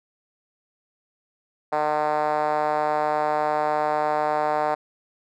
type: tone with band-pass filter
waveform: 5% pulse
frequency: 151.3 Hz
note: D#3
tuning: 48 cents flat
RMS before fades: -23 dBFS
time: 1.72-4.75 s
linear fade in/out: 10 ms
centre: 710 Hz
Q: 2.5
effects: none